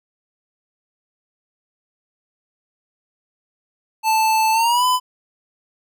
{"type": "tone with pitch glide", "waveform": "square", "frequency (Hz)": [880, 1005], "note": ["A5", "B5"], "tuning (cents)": [0, 30], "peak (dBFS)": -15, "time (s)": [4.03, 5], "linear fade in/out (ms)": 50, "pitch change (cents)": 230, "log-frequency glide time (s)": [4.52, 4.85], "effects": []}